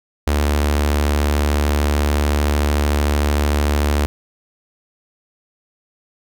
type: tone with notch filter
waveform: sawtooth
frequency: 73.42 Hz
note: D2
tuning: in tune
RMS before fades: -17 dBFS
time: 0.27-4.06 s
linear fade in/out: 0 ms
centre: 150 Hz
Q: 1.7
effects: none